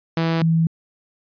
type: tone pair in turn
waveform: sawtooth / sine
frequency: 164.4 / 163.54 Hz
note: E3 / E3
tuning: -4 / -13 cents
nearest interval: unison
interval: 9 cents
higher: first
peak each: -14 dBFS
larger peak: neither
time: 0.17-0.42 / 0.42-0.67 s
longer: neither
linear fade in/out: 2 ms
effects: resampled to 11025 Hz